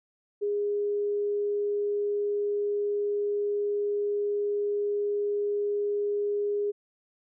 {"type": "tone", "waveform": "sine", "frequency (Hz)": 410.7, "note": "G#4", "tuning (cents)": -19, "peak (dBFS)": -25, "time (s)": [0.41, 6.72], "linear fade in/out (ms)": 20, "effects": []}